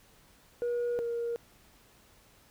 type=tone pair in turn; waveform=sine; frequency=480 / 469.9 Hz; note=B4 / A#4; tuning=-49 / +14 cents; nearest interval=unison; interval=37 cents; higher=first; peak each=-26 / -29 dBFS; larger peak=first; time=0.62-0.99 / 0.99-1.36 s; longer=neither; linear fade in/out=0 ms; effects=tanh soft clip ceiling -27 dBFS + pink hiss -61 dBFS RMS until 2.5 s